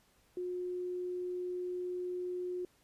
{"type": "tone", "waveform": "sine", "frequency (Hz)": 360, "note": "F#4", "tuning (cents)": -47, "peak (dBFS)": -35, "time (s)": [0.37, 2.65], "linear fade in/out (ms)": 2, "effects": ["pink hiss -69 dBFS RMS until 2.83 s", "resampled to 32000 Hz"]}